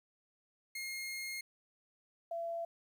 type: tone pair in turn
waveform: sawtooth / sine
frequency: 2140 / 674.1 Hz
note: C7 / E5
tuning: +38 / +39 cents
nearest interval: octave + minor sixth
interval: 1999 cents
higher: first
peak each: -36 / -36 dBFS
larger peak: neither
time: 0.75-1.41 / 2.31-2.65 s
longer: first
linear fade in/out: 5 ms
effects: 12-bit